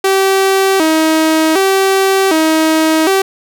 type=tone with vibrato; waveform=sawtooth; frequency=350 Hz; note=F4; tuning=4 cents sharp; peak=-5 dBFS; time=0.04-3.22 s; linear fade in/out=5 ms; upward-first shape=square; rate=0.66 Hz; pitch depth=170 cents each way; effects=none